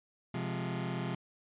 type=chord; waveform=sawtooth; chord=F minor; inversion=second; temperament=just; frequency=130.96 / 174.61 / 209.5 Hz; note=C3 / F3 / Ab3; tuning=+2 / 0 / +15 cents; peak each=-33 / -33 / -38 dBFS; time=0.34-1.15 s; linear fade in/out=5 ms; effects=resampled to 8000 Hz